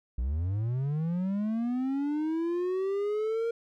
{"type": "linear sweep", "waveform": "triangle", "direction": "up", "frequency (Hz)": [56, 467], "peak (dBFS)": -25, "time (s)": [0.18, 3.51], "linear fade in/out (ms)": 5, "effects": []}